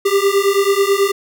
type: beating tone pair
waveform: square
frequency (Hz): 392.4 / 401.6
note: G4 / G4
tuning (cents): +2 / +42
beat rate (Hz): 9.2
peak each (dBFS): -16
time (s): 0.05-1.12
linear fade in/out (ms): 10
effects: none